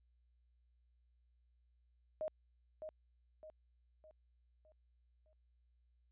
sine tone with echo, 623 Hz, D#5, 2 cents sharp, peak -37 dBFS, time 2.21-2.28 s, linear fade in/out 0 ms, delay 610 ms, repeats 5, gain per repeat -7 dB, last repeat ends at 5.33 s, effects added 60 Hz sine -70 dBFS peak until 6.11 s + resampled to 8000 Hz

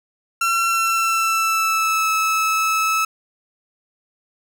30% pulse tone with pitch glide, 1356 to 1301.5 Hz, E6 to E6, +49 to -22 cents, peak -14 dBFS, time 0.41-3.05 s, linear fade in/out 5 ms, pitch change -71 cents, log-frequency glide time 0.66-2.09 s, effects none

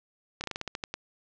slowing click train, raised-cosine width 0.2 ms, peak -16 dBFS, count 10, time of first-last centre 0.41-0.94 s, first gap 29 ms, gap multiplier 1.17, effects low-pass 7000 Hz 12 dB/octave

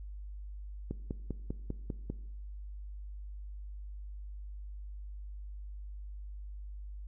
click train, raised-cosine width 3 ms, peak -23 dBFS, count 7, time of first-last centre 0.91-2.1 s, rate 5.04 Hz, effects noise-tail reverb RT60 0.8 s tail -18 dB re dry + added 50 Hz sine -41 dBFS peak until 7.07 s

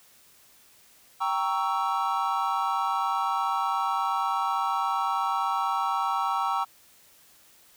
triangle chord, G diminished seventh, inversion none, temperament equal with one note detuned, 784 / 932.3 / 1115.8 / 1318.5 Hz, G5 / Bb5 / Db6 / Fb6, 0 / 0 / +11 / 0 cents, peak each -28 dBFS, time 1.2-6.65 s, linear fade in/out 20 ms, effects white hiss -57 dBFS RMS until 7.76 s

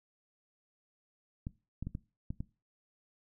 clicks, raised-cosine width 5 ms, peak -25 dBFS, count 6, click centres 1.469 / 1.826 / 1.87 / 1.951 / 2.305 / 2.405 s, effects noise-tail reverb RT60 0.3 s tail -20 dB re dry

